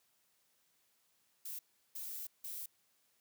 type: noise bursts at uneven times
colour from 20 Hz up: violet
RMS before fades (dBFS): -44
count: 3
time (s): 1.45-1.59 / 1.95-2.27 / 2.44-2.66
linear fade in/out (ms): 5
effects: white hiss -75 dBFS RMS until 3.2 s + high-pass 80 Hz 12 dB/octave